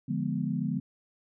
sine chord, D diminished seventh, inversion none, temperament equal, 146.83 / 174.61 / 207.7 / 246.9 Hz, D3 / F3 / Ab3 / Cb4, 0 / 0 / 0 / 0 cents, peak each -33 dBFS, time 0.08-0.8 s, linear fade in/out 10 ms, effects none

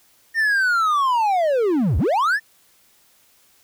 triangle linear two-way sweep, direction down then up, 1842 to 60.2 to 1842 Hz, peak -14 dBFS, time 0.34-2.4 s, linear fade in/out 50 ms, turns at 1.98 s, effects white hiss -57 dBFS RMS until 3.63 s

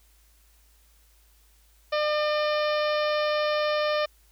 harmonic tone, 602 Hz, D5, 43 cents sharp, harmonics 1 / 2 / 3 / 4 / 5 / 6 / 7 / 8 / 9, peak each -24 / -30 / -34 / -36 / -38 / -40 / -41 / -42 / -43 dBFS, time 1.92-4.06 s, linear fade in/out 10 ms, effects added 53 Hz sine -58 dBFS peak until 4.31 s + white hiss -63 dBFS RMS until 4.31 s

